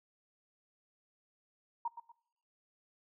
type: tone with echo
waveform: sine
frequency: 939 Hz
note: A#5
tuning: 12 cents sharp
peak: -32 dBFS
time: 1.85-1.88 s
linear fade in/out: 5 ms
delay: 120 ms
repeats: 2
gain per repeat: -10 dB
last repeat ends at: 2.12 s
effects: noise-tail reverb RT60 0.8 s tail -23 dB re dry